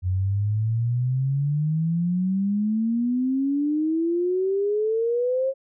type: exponential sweep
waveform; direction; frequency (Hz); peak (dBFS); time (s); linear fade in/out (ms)
sine; up; 89.8 to 542; -20; 0.02-5.54; 50
effects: none